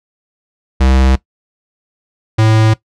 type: tone pair in turn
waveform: square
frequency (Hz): 65.41 / 110.01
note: C2 / A2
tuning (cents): 0 / 0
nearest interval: major sixth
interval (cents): 900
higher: second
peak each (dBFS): -8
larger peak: neither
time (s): 0.8-1.16 / 2.38-2.74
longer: neither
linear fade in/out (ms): 10
effects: noise-tail reverb RT60 0.1 s tail -18 dB re dry + low-pass 6000 Hz 12 dB/octave